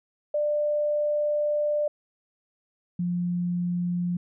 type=tone pair in turn; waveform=sine; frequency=594 / 176.09 Hz; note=D5 / F3; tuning=+20 / +15 cents; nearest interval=octave + major sixth; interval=2105 cents; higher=first; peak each=-22 / -24 dBFS; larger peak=first; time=0.34-1.88 / 2.99-4.17 s; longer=first; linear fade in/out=5 ms; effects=none